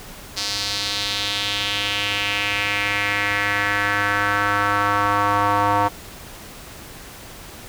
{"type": "tone with band-pass filter sweep", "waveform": "square", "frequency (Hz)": 102, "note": "G#2", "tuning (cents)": -31, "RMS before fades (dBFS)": -21, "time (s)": [0.36, 5.89], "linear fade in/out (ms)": 20, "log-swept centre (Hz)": [4800, 950], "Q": 2.8, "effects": ["pink hiss -39 dBFS RMS until 7.68 s"]}